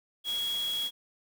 sine tone in noise, 3322 Hz, G#7, in tune, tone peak -29 dBFS, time 0.24-0.91 s, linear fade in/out 50 ms, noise white, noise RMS -42 dBFS, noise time 0.24-0.91 s, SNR +10 dB, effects none

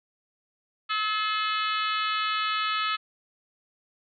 harmonic tone with a mistuned harmonic, 430 Hz, A4, 40 cents flat, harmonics 3 / 4 / 5 / 6 / 7 / 8 / 9 / 10, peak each -27 / -35 / -37 / -34 / -35 / -36 / -40 / -39 dBFS, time 0.89-2.97 s, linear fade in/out 20 ms, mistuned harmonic 5, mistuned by -27 cents, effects none

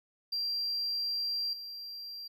triangle tone with level steps, 4736 Hz, D8, 14 cents sharp, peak -28 / -39 dBFS, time 0.32-2.28 s, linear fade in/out 10 ms, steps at 1.53 s, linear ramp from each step 2 ms, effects tanh soft clip ceiling -27 dBFS

